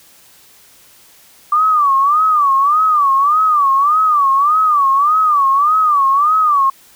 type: tone with vibrato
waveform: sine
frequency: 1174.7 Hz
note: D6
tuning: in tune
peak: -9 dBFS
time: 1.52-6.7 s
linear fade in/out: 5 ms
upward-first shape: sine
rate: 1.7 Hz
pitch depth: 150 cents each way
effects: white hiss -46 dBFS RMS until 6.95 s